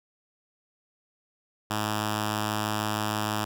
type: tone with notch filter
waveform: 5% pulse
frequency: 106.3 Hz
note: G#2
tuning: 41 cents sharp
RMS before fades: -29 dBFS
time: 1.7-3.45 s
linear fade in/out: 10 ms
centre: 480 Hz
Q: 1.6
effects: none